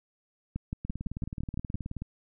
two click trains, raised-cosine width 5 ms, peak -23 / -20 dBFS, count 23 / 8, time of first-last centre 0.85-2.02 / 0.56-1.744 s, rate 18.8 / 5.91 Hz, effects none

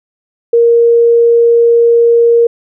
sine tone, 468 Hz, A#4, 7 cents sharp, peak -4 dBFS, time 0.53-2.47 s, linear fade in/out 5 ms, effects none

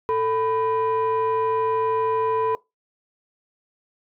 sine tone pair together, 443.6 / 995.8 Hz, A4 / B5, +14 / +14 cents, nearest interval octave + major second, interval 1400 cents, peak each -19 / -21 dBFS, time 0.09-2.55 s, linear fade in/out 0 ms, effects noise-tail reverb RT60 0.2 s tail -22 dB re dry + tanh soft clip ceiling -16 dBFS

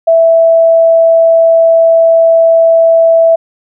sine tone, 659.3 Hz, E5, in tune, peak -3 dBFS, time 0.07-3.36 s, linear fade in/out 10 ms, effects none

